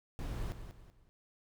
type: noise with echo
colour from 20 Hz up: brown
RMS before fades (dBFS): -38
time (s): 0.19-0.52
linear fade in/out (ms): 0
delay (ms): 190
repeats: 3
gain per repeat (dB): -9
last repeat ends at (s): 1.09
effects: none